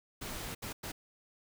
pink noise bursts at uneven times, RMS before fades -41 dBFS, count 3, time 0.21-0.55 / 0.62-0.73 / 0.83-0.92 s, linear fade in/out 10 ms, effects none

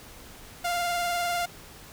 sawtooth tone with vibrato, 698.5 Hz, F5, in tune, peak -22 dBFS, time 0.64-1.46 s, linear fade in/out 10 ms, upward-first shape triangle, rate 20 Hz, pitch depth 36 cents each way, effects pink hiss -47 dBFS RMS until 1.92 s

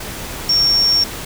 sine tone in noise, 5510 Hz, F8, 24 cents flat, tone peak -11 dBFS, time 0.49-1.04 s, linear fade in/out 5 ms, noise pink, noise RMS -28 dBFS, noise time 0-1.25 s, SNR +14 dB, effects none

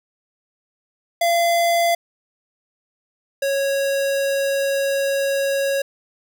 square tone pair in turn, 683 / 551.4 Hz, F5 / C#5, -39 / -9 cents, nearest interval major third, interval 370 cents, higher first, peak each -16 / -19 dBFS, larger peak first, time 1.21-1.95 / 3.42-5.82 s, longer second, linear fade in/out 5 ms, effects none

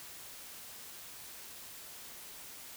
silence, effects white hiss -49 dBFS RMS until 2.76 s

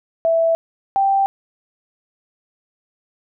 sine tone pair in turn, 659.3 / 784 Hz, E5 / G5, 0 / 0 cents, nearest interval minor third, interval 300 cents, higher second, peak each -13 dBFS, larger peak neither, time 0.25-0.55 / 0.96-1.26 s, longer neither, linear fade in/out 0 ms, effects none

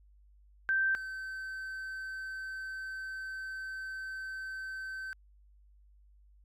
sine / triangle tone pair in turn, 1560 / 1541.2 Hz, G6 / G6, -9 / -30 cents, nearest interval unison, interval 21 cents, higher first, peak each -26 / -36 dBFS, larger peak first, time 0.69-0.95 / 0.95-5.13 s, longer second, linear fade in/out 0 ms, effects added 50 Hz sine -58 dBFS peak until 6.44 s + AAC 64 kbps

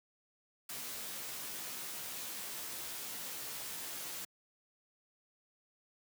white noise with comb filter, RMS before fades -43 dBFS, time 0.69-4.25 s, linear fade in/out 5 ms, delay 15 ms, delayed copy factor +0.75, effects high-pass 100 Hz 12 dB/octave

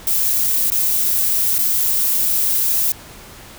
violet noise with dropouts, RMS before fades -17 dBFS, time 0.07-2.92 s, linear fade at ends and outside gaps 2 ms, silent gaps 0.702-0.719 / 1.583-1.588 s, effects pink hiss -39 dBFS RMS until 3.58 s

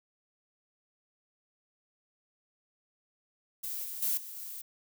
violet noise with level steps, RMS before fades -37 / -40 / -30 / -44 / -42 dBFS, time 3.63-4.62 s, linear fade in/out 10 ms, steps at 3.84 / 4.02 / 4.17 / 4.36 s, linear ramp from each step 5 ms, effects none

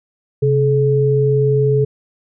sine tone pair together, 133.67 / 428.2 Hz, C3 / A4, +37 / -47 cents, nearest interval octave + minor sixth, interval 2016 cents, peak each -14 dBFS, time 0.42-1.85 s, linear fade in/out 10 ms, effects none

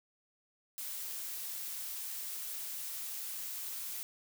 blue noise, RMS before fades -41 dBFS, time 0.78-4.03 s, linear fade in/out 0 ms, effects none

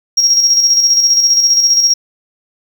triangle tone with tremolo, 5600 Hz, F8, 4 cents sharp, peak -3 dBFS, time 0.17-1.94 s, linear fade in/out 10 ms, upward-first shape square, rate 15 Hz, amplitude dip 50%, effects tanh soft clip ceiling -3 dBFS

